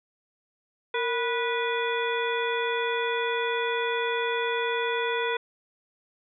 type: harmonic tone with a mistuned harmonic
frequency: 490.2 Hz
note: B4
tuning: 13 cents flat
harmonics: 1 / 2 / 3 / 4 / 5 / 7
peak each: -28 / -31 / -33 / -34 / -35 / -36 dBFS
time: 0.94-5.37 s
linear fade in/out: 5 ms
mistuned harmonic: 1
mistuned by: -92 cents
effects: none